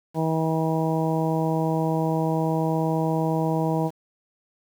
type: harmonic tone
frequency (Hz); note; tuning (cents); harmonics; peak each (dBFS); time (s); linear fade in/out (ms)
160.5; E3; -46; 1 / 2 / 3 / 4 / 5 / 6; -24 / -27 / -29 / -30 / -31 / -32; 0.14-3.91; 50
effects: 8-bit